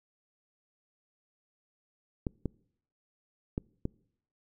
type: clicks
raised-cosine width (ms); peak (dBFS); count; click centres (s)
3; -18; 4; 2.268 / 2.457 / 3.579 / 3.854
effects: noise-tail reverb RT60 0.7 s tail -26 dB re dry